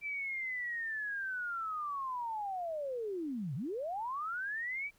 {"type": "linear two-way sweep", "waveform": "sine", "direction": "down then up", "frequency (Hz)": [2343, 120, 2343], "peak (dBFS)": -35, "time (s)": [0.01, 4.91], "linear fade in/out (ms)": 50, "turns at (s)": 3.55, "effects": ["pink hiss -69 dBFS RMS until 4.98 s"]}